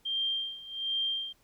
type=tone with tremolo; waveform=sine; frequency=3177 Hz; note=G7; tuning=23 cents sharp; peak=-27 dBFS; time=0.05-1.33 s; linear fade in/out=10 ms; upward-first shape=sine; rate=1.3 Hz; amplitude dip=85%; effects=pink hiss -67 dBFS RMS until 1.43 s